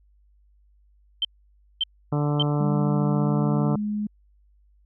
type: tone bursts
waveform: sine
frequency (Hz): 3115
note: G7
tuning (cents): -12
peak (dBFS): -20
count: 3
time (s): 1.22-2.424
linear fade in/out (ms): 2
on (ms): 28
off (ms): 560
type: harmonic tone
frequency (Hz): 146.83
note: D3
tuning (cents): 0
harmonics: 1 / 2 / 3 / 4 / 5 / 6 / 7 / 8 / 9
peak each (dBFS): -22 / -28 / -32 / -34 / -36 / -38 / -39 / -40 / -41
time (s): 2.12-3.76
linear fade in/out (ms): 5
type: tone with pitch glide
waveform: sine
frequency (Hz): 200.6 to 209.5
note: G3 to G#3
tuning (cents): +40 to +15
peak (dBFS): -24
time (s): 2.6-4.07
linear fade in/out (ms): 5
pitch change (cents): +75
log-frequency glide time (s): 3.06-3.55
effects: added 50 Hz sine -56 dBFS peak until 4.85 s